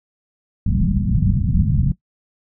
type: low-pass noise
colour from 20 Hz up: white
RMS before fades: -17 dBFS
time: 0.66-1.92 s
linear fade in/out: 5 ms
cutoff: 200 Hz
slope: 48 dB/octave
effects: noise-tail reverb RT60 0.1 s tail -17 dB re dry